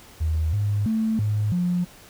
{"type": "tone with pitch steps", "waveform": "triangle", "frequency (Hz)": [79.2, 103, 221.1, 105.6, 177.4], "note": ["D#2", "G#2", "A3", "G#2", "F3"], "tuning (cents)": [31, -14, 9, 29, 27], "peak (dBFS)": -16, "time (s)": [0.2, 1.85], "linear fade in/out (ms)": 20, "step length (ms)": 330, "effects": ["tanh soft clip ceiling -18 dBFS", "pink hiss -48 dBFS RMS until 2.09 s"]}